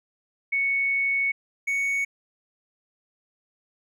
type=tone pair in turn; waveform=sine / triangle; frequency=2217 / 2225 Hz; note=C#7 / C#7; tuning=0 / +6 cents; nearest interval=unison; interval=6 cents; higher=second; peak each=-21 / -21 dBFS; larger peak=neither; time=0.52-1.32 / 1.67-2.05 s; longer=first; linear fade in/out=10 ms; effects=none